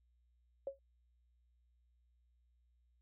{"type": "tone with exponential decay", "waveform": "sine", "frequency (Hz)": 548, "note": "C#5", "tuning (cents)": -20, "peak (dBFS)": -34, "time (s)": [0.67, 0.79], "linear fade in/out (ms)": 2, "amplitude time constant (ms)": 24, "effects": ["added 60 Hz sine -70 dBFS peak until 3.01 s"]}